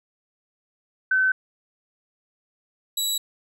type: tone pair in turn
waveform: sine / 20% pulse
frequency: 1525 / 3907 Hz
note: G6 / B7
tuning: -48 / -19 cents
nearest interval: octave + major third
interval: 1629 cents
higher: second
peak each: -17 dBFS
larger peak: neither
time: 1.11-1.32 / 2.97-3.18 s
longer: neither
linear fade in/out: 5 ms
effects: none